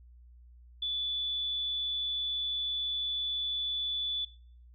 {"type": "tone", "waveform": "sine", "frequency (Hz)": 3466, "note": "A7", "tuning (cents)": -27, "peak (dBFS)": -30, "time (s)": [0.82, 4.25], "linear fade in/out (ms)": 5, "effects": ["noise-tail reverb RT60 0.5 s tail -20 dB re dry", "added 60 Hz sine -52 dBFS peak until 4.74 s"]}